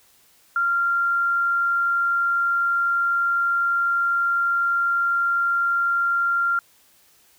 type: tone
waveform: sine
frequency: 1386 Hz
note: F6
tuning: 14 cents flat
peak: -18 dBFS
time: 0.56-6.59 s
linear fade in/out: 2 ms
effects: white hiss -57 dBFS RMS until 7.38 s

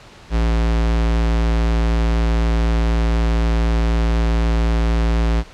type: tone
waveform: square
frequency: 56.5 Hz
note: A1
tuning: 47 cents sharp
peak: -15 dBFS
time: 0.3-5.44 s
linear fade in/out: 50 ms
effects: pink hiss -42 dBFS RMS until 5.53 s + low-pass 5000 Hz 12 dB/octave

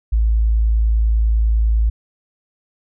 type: tone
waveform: sine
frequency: 55 Hz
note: A1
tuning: in tune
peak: -12 dBFS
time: 0.12-1.9 s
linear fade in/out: 10 ms
effects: none

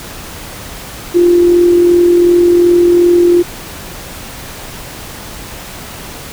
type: tone with amplitude modulation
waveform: sine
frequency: 349.2 Hz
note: F4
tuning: in tune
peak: -3 dBFS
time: 1.14-3.43 s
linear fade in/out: 20 ms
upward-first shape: sine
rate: 42.7 Hz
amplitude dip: 35%
effects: pink hiss -28 dBFS RMS until 6.32 s

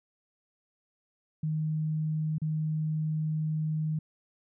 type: tone with dropouts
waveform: sine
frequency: 155.56 Hz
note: D#3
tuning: in tune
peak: -27 dBFS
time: 1.43-3.99 s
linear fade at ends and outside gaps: 5 ms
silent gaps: 2.383-2.417 s
effects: none

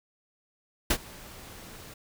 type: noise with ADSR envelope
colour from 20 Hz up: pink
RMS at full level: -22 dBFS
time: 0.9-1.94 s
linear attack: 7 ms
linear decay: 63 ms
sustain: -24 dB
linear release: 7 ms
effects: none

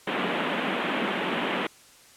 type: band-pass noise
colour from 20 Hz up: pink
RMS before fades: -28 dBFS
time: 0.07-1.67 s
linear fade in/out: 5 ms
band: 180 to 3300 Hz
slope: 48 dB/octave
effects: white hiss -53 dBFS RMS until 2.16 s + low-pass 10000 Hz 12 dB/octave

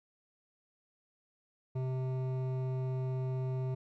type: tone with hard clipping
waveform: sine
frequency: 129.7 Hz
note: C3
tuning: 15 cents flat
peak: -34 dBFS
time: 1.75-3.75 s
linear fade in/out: 10 ms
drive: 12 dB
effects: none

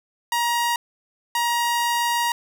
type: tone bursts at uneven times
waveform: sawtooth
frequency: 947 Hz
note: A#5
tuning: 27 cents sharp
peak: -16 dBFS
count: 2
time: 0.32-0.76 / 1.35-2.32 s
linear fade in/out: 2 ms
effects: none

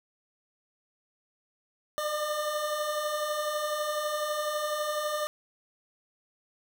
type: beating tone pair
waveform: 25% pulse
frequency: 592 / 604 Hz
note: D5 / D5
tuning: +14 / +48 cents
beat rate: 12 Hz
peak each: -33 / -26 dBFS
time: 1.98-5.27 s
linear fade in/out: 0 ms
effects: none

